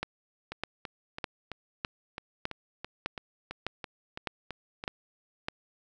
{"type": "two click trains", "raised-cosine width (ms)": 0.3, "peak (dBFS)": [-21, -15], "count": [14, 10], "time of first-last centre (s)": [[0.52, 4.839], [0.03, 5.485]], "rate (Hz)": [3.01, 1.65], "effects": []}